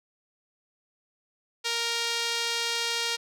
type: tone with band-pass filter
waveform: sawtooth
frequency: 466.2 Hz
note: A#4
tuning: in tune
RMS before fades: -29 dBFS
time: 1.64-3.17 s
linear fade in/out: 20 ms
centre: 4200 Hz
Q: 1.3
effects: none